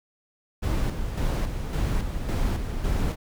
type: noise with tremolo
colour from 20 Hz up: brown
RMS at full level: -24 dBFS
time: 0.62-3.16 s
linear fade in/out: 20 ms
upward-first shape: square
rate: 1.8 Hz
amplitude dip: 50%
effects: none